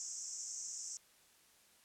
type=band-pass noise; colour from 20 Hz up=white; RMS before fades=-45 dBFS; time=0-0.97 s; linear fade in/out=0 ms; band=5500 to 7800 Hz; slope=96 dB/octave; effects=white hiss -67 dBFS RMS until 1.84 s + low-pass 12000 Hz 12 dB/octave